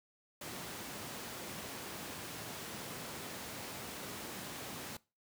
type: high-pass noise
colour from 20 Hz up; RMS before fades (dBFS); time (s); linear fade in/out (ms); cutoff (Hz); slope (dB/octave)
pink; -45; 0.41-4.97; 5; 130; 12
effects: noise-tail reverb RT60 0.3 s tail -22 dB re dry